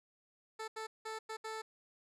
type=tone bursts at uneven times; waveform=15% pulse; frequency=440 Hz; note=A4; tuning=in tune; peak=-34 dBFS; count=5; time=0.59-0.68 / 0.76-0.87 / 1.05-1.19 / 1.29-1.37 / 1.44-1.62 s; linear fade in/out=10 ms; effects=low-pass 9000 Hz 12 dB/octave